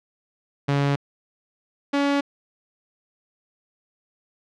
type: tone pair in turn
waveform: sawtooth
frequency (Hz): 141.3 / 282.6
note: C#3 / C#4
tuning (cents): +34 / +34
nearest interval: octave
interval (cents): 1200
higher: second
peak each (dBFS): -15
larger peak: neither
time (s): 0.68-0.96 / 1.93-2.21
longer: neither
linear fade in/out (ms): 10
effects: low-pass 4000 Hz 12 dB/octave